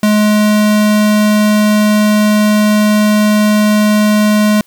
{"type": "tone", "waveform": "square", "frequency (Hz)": 211, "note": "G#3", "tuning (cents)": 28, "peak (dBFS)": -8, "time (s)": [0.03, 4.61], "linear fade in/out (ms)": 2, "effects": ["white hiss -52 dBFS RMS until 4.66 s"]}